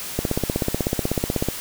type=click train; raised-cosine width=2 ms; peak=-7 dBFS; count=22; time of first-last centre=0.19-1.486 s; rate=16.2 Hz; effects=white hiss -32 dBFS RMS until 1.6 s